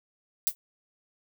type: noise with exponential decay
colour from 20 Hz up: violet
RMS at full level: -20 dBFS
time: 0.47-0.55 s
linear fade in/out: 0 ms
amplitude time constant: 16 ms
effects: none